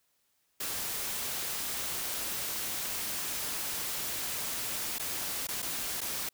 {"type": "noise with dropouts", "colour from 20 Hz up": "white", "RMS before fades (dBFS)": -35, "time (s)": [0.6, 6.29], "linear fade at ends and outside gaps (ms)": 5, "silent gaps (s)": [[4.985, 4.995], [5.471, 5.486], [5.621, 5.625], [6.007, 6.013]], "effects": ["white hiss -74 dBFS RMS until 6.33 s"]}